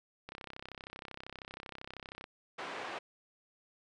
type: click train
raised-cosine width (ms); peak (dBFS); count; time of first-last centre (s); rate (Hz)
0.3; -28; 65; 0.29-2.241; 32.8
type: band-pass noise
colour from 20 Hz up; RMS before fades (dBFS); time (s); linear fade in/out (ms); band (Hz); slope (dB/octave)
pink; -42; 2.58-2.99; 10; 470 to 2500; 12
effects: resampled to 22050 Hz